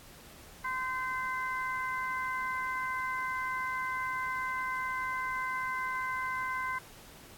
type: harmonic tone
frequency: 515 Hz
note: C5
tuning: 28 cents flat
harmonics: 2 / 3 / 4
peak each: -34 / -37 / -38 dBFS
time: 0.64-6.79 s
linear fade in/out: 10 ms
effects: pink hiss -53 dBFS RMS until 7.37 s + AAC 64 kbps